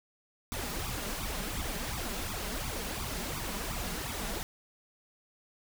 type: noise with flanger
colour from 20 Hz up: pink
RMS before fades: -36 dBFS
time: 0.52-4.43 s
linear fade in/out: 0 ms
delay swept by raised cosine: 0.83 to 5.03 ms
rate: 2.8 Hz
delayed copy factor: +0.85
effects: none